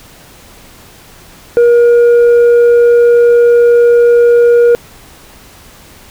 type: tone with tanh clipping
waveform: sine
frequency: 475.5 Hz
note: A#4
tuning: 34 cents sharp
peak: -4 dBFS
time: 1.57-4.75 s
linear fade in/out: 0 ms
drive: 3 dB
effects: pink hiss -38 dBFS RMS until 6.1 s